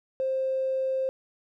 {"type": "tone with tanh clipping", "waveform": "triangle", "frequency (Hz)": 527, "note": "C5", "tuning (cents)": 12, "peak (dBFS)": -24, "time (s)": [0.2, 1.09], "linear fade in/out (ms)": 0, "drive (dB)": 2, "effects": []}